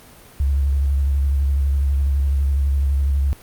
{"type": "tone with vibrato", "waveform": "sine", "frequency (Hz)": 69.3, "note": "C#2", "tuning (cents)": 0, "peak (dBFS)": -15, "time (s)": [0.4, 3.33], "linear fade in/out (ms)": 0, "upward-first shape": "square", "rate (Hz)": 12, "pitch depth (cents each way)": 36, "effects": ["pink hiss -45 dBFS RMS until 3.42 s", "Opus 32 kbps"]}